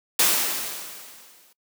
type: noise with exponential decay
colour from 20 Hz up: white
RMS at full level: -17 dBFS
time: 0.19-1.53 s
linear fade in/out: 5 ms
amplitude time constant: 290 ms
effects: noise-tail reverb RT60 0.1 s tail -22 dB re dry + high-pass 200 Hz 12 dB/octave